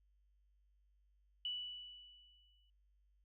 sine tone with exponential decay, 2960 Hz, F#7, in tune, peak -37 dBFS, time 1.45-2.7 s, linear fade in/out 2 ms, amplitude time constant 270 ms, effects added 50 Hz sine -70 dBFS peak until 3.24 s

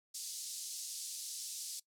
pink band-pass noise, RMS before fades -44 dBFS, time 0.14-1.8 s, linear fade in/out 10 ms, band 4600 to 11000 Hz, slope 24 dB/octave, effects noise-tail reverb RT60 0.1 s tail -20 dB re dry

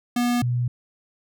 square / sine tone pair in turn, 242.3 / 122.2 Hz, B3 / B2, -33 / -18 cents, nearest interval octave, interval 1185 cents, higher first, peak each -20 dBFS, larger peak neither, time 0.16-0.42 / 0.42-0.68 s, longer neither, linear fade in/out 5 ms, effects none

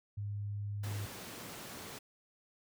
sine tone, 102.4 Hz, G#2, 24 cents flat, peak -36 dBFS, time 0.17-1.06 s, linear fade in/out 10 ms
pink high-pass noise, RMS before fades -47 dBFS, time 0.83-1.99 s, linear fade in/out 10 ms, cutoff 120 Hz, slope 12 dB/octave
effects none

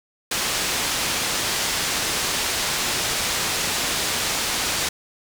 white low-pass noise, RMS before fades -24 dBFS, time 0.31-4.89 s, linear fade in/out 5 ms, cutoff 6900 Hz, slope 12 dB/octave, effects none

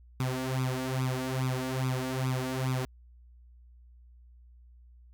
sawtooth tone with flanger, 129.6 Hz, C3, 16 cents flat, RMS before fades -31 dBFS, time 0.2-2.85 s, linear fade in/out 0 ms, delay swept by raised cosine 0.81 to 3.51 ms, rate 2.4 Hz, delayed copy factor +0.8, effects added 60 Hz sine -52 dBFS peak until 5.13 s

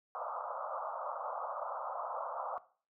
white band-pass noise, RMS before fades -40 dBFS, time 0.15-2.58 s, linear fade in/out 0 ms, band 520 to 1300 Hz, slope 96 dB/octave, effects noise-tail reverb RT60 0.4 s tail -17 dB re dry

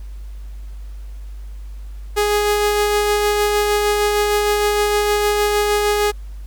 sawtooth tone with tremolo, 415.3 Hz, G#4, in tune, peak -10 dBFS, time 2.16-6.12 s, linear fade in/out 20 ms, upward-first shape sine, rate 6.5 Hz, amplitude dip 25%, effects added 50 Hz sine -29 dBFS peak until 6.46 s + pink hiss -53 dBFS RMS until 6.46 s

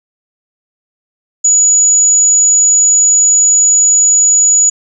sine tone, 6870 Hz, A8, 42 cents flat, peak -5 dBFS, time 1.44-4.7 s, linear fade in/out 10 ms, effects none

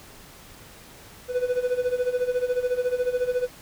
triangle tone with tremolo, 497 Hz, B4, 11 cents sharp, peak -17 dBFS, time 1.28-3.49 s, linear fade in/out 50 ms, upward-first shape sine, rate 14 Hz, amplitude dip 80%, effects pink hiss -47 dBFS RMS until 3.61 s

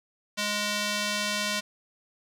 square tone with band-pass filter, 207.7 Hz, G#3, in tune, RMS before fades -29 dBFS, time 0.37-1.61 s, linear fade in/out 20 ms, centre 4200 Hz, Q 0.73, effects none

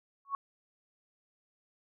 sine tone with exponential growth, 1108.7 Hz, C#6, in tune, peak -26 dBFS, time 0.25-0.35 s, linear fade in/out 1 ms, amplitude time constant 21 ms, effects none

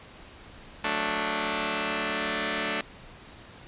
5% pulse chord, D major, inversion first, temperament just, 183.54 / 220.2 / 293.7 Hz, F#3 / A3 / D4, -14 / +2 / 0 cents, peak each -24 / -19 / -19 dBFS, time 0.84-2.81 s, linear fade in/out 2 ms, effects pink hiss -48 dBFS RMS until 3.67 s + resampled to 8000 Hz

